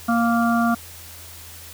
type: harmonic tone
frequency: 233.1 Hz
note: A#3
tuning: in tune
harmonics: 1 / 3 / 5 / 6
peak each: -18 / -23 / -25 / -26 dBFS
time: 0.08-0.75 s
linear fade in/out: 10 ms
effects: added 84 Hz sine -44 dBFS peak until 1.73 s + white hiss -41 dBFS RMS until 1.73 s

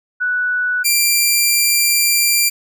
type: tone pair in turn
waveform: sine / 10% pulse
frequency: 1480 / 2371 Hz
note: F#6 / D7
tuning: 0 / +16 cents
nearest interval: minor sixth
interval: 816 cents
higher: second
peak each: -15 / -3 dBFS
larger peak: second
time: 0.2-0.84 / 0.84-2.5 s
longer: second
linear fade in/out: 20 ms
effects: none

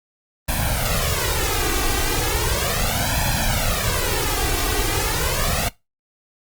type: noise with flanger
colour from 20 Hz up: pink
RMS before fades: -21 dBFS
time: 0.48-5.69 s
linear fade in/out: 10 ms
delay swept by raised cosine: 1.2 to 2.6 ms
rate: 0.36 Hz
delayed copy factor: +1
effects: noise-tail reverb RT60 0.2 s tail -21 dB re dry + Opus 32 kbps

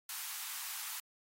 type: high-pass noise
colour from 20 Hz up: white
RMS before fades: -42 dBFS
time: 0.09-1 s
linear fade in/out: 2 ms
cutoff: 820 Hz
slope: 48 dB/octave
effects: AAC 48 kbps

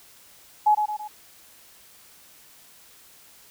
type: tone with echo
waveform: sine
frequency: 845 Hz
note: G#5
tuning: 30 cents sharp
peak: -14 dBFS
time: 0.66-0.75 s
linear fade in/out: 10 ms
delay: 110 ms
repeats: 3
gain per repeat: -6 dB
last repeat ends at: 1.08 s
effects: white hiss -52 dBFS RMS until 3.5 s

